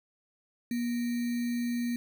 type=tone with sample-and-hold; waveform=sine; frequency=239.5 Hz; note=A#3; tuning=47 cents sharp; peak=-28 dBFS; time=0.71-1.96 s; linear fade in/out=2 ms; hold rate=2100 Hz; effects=none